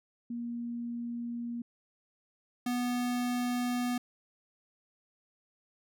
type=tone pair in turn; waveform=sine / square; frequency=236.9 / 245.4 Hz; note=A#3 / B3; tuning=+28 / -11 cents; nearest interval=minor second; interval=61 cents; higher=second; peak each=-34 / -30 dBFS; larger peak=second; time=0.3-1.62 / 2.66-3.98 s; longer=neither; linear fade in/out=5 ms; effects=none